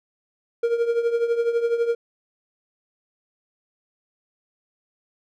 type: tone with tremolo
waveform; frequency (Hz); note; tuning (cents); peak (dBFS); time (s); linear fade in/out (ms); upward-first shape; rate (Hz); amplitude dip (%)
triangle; 467.9; A#4; +6; -14; 0.63-1.95; 5; triangle; 12; 75
effects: none